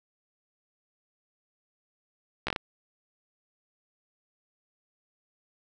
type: slowing click train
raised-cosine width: 0.3 ms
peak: -13 dBFS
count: 5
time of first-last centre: 2.47-2.562 s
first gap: 14 ms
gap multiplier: 1.34
effects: none